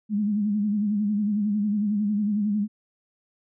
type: tone with vibrato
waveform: sine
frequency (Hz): 207.7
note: G#3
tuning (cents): 0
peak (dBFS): -21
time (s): 0.09-2.68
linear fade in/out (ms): 50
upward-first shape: sine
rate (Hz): 11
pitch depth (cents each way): 63
effects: none